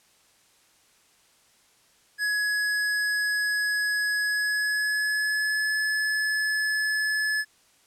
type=tone with pitch glide; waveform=square; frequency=1682 to 1719.3 Hz; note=G#6 to A6; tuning=+22 to -41 cents; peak=-24 dBFS; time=2.18-7.45 s; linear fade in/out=50 ms; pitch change=+37 cents; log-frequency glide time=4.21-5.76 s; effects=white hiss -61 dBFS RMS until 7.86 s + low-pass 10000 Hz 12 dB/octave